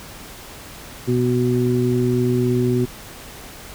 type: harmonic tone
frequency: 123.47 Hz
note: B2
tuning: in tune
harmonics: 1 / 2 / 3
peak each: -20 / -20 / -20 dBFS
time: 1.07-2.86 s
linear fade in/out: 20 ms
effects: pink hiss -38 dBFS RMS until 3.74 s